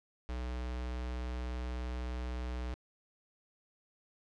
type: tone with notch filter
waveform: square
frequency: 61.74 Hz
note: B1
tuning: in tune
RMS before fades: -38 dBFS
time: 0.29-2.74 s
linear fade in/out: 0 ms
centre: 140 Hz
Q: 1.2
effects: low-pass 5000 Hz 12 dB/octave